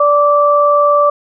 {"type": "tone pair together", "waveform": "sine", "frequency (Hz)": [583, 1166], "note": ["D5", "D6"], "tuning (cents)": [-13, -13], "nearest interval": "octave", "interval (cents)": 1200, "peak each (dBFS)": -10, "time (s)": [0, 1.1], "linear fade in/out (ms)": 5, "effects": []}